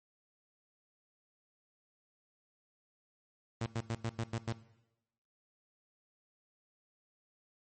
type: tone bursts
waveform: sawtooth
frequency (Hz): 114.6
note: A#2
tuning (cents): -29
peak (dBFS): -29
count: 7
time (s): 3.61-4.526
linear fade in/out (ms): 5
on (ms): 52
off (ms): 92
effects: noise-tail reverb RT60 0.9 s tail -17 dB re dry + MP3 32 kbps